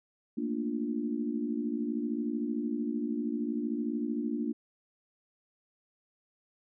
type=chord; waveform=sine; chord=Bb major seventh; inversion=third; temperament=equal; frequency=220 / 233.1 / 293.7 / 349.2 Hz; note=A3 / Bb3 / D4 / F4; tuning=0 / 0 / 0 / 0 cents; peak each=-39 / -33 / -34 / -39 dBFS; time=0.37-4.53 s; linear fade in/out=10 ms; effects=none